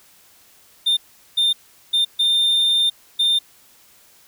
triangle tone bursts at uneven times, 3611 Hz, A7, 44 cents sharp, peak -13 dBFS, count 5, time 0.86-0.97 / 1.37-1.53 / 1.93-2.05 / 2.19-2.9 / 3.19-3.39 s, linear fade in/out 10 ms, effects white hiss -52 dBFS RMS until 4.27 s

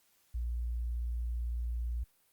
sine tone, 59 Hz, A#1, 22 cents sharp, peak -32 dBFS, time 0.34-2.04 s, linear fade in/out 10 ms, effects white hiss -70 dBFS RMS until 2.32 s + Opus 48 kbps

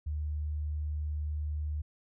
sine tone, 75.3 Hz, D2, 44 cents sharp, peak -31 dBFS, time 0.06-1.82 s, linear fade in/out 10 ms, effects none

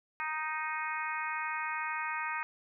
harmonic tone, 311.1 Hz, D#4, in tune, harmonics 3 / 4 / 5 / 6 / 7 / 8, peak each -38 / -39 / -40 / -41 / -41 / -42 dBFS, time 0.2-2.43 s, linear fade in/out 0 ms, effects none

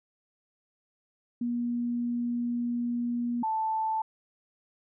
sine tone pair in turn, 239.6 / 880.4 Hz, A#3 / A5, +48 / +1 cents, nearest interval octave + major seventh, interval 2253 cents, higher second, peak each -27 / -26 dBFS, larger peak second, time 1.41-3.43 / 3.43-4.02 s, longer first, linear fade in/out 5 ms, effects none

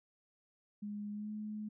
sine tone with pitch glide, 207 to 212.5 Hz, G#3 to G#3, -5 to +40 cents, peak -39 dBFS, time 0.82-1.69 s, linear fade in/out 10 ms, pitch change +45 cents, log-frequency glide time 1.12-1.3 s, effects none

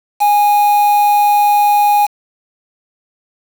triangle tone with quantisation, 825 Hz, G#5, 12 cents flat, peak -6 dBFS, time 0.2-2.07 s, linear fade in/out 20 ms, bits 4, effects none

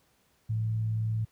sine tone with frequency modulation, 110 Hz, A2, in tune, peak -26 dBFS, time 0.49-1.25 s, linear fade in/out 10 ms, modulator 62.3 Hz, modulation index 0.23, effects pink hiss -68 dBFS RMS until 1.31 s + high-pass 60 Hz 12 dB/octave

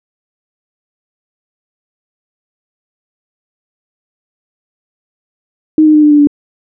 sine tone with pitch steps, 311.1 / 306.8 / 302.6 / 298.4 / 294.3 / 290.3 Hz, D#4 / D#4 / D#4 / D4 / D4 / D4, 0 / -24 / -48 / +28 / +4 / -20 cents, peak -3 dBFS, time 5.78-6.272 s, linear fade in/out 2 ms, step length 82 ms, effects none

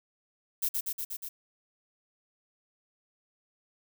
violet noise with echo, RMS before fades -29 dBFS, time 0.62-0.69 s, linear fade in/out 10 ms, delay 120 ms, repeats 5, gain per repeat -2 dB, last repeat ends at 1.29 s, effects none

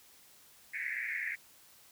pink band-pass noise, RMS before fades -37 dBFS, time 0.73-1.36 s, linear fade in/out 20 ms, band 1700 to 2300 Hz, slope 96 dB/octave, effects white hiss -60 dBFS RMS until 1.91 s

